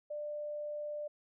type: tone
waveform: sine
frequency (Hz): 594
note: D5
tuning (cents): +20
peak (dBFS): -37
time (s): 0.1-1.08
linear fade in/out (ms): 10
effects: none